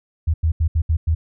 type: tone bursts at uneven times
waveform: sine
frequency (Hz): 80.3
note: E2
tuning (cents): -45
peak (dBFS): -14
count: 6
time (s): 0.27-0.34 / 0.43-0.52 / 0.6-0.68 / 0.75-0.82 / 0.89-0.97 / 1.07-1.15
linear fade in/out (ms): 10
effects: none